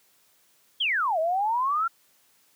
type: exponential two-way sweep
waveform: sine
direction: down then up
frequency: 3404 to 622.3 to 1392 Hz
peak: -22 dBFS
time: 0.8-1.88 s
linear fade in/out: 10 ms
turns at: 1.19 s
effects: white hiss -63 dBFS RMS until 2.55 s + high-pass 100 Hz 12 dB/octave